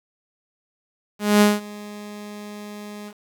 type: tone with ADSR envelope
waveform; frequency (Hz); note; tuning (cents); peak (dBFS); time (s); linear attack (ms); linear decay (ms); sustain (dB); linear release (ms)
sawtooth; 207.7; G#3; 0; -7; 1.19-3.14; 220; 190; -23; 66
effects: 8-bit